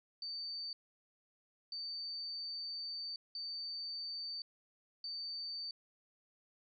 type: tone bursts at uneven times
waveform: sine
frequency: 4583 Hz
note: D8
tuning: 43 cents flat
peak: -40 dBFS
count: 4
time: 0.22-0.73 / 1.72-3.16 / 3.35-4.42 / 5.04-5.71 s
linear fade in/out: 2 ms
effects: none